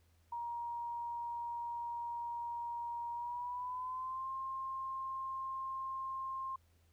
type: tone with pitch glide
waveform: sine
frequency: 945 to 1060.7 Hz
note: A#5 to C6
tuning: +23 to +23 cents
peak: -38 dBFS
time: 0.32-6.56 s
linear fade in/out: 5 ms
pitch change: +200 cents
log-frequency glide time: 3.13-4.3 s
effects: added 83 Hz sine -67 dBFS peak until 6.92 s + pink hiss -75 dBFS RMS until 6.92 s